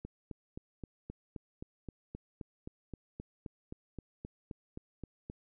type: click train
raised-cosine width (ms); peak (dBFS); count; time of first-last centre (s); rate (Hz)
3; -29; 21; 0.05-5.299; 3.81
effects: none